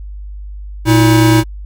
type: tone pair together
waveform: square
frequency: 116.54 / 320.1 Hz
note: A#2 / D#4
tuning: 0 / +49 cents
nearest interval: octave + perfect fourth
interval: 1749 cents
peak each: -10 dBFS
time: 0.85-1.44 s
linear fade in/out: 50 ms
effects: added 50 Hz sine -25 dBFS peak until 1.65 s